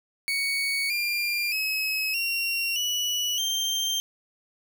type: tone with pitch steps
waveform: 30% pulse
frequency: 2232 / 2392 / 2564 / 2748 / 2945 / 3157 Hz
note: C#7 / D7 / E7 / F7 / F#7 / G7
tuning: +11 / +31 / -49 / -29 / -9 / +12 cents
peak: -22 dBFS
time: 0.28-4 s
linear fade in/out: 0 ms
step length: 620 ms
effects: none